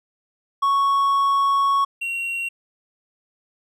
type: tone pair in turn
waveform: triangle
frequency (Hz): 1109 / 2745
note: C#6 / F7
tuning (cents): 0 / -31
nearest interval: octave + major third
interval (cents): 1569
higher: second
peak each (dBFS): -14 / -22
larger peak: first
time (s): 0.62-1.85 / 2.01-2.49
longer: first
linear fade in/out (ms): 10
effects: none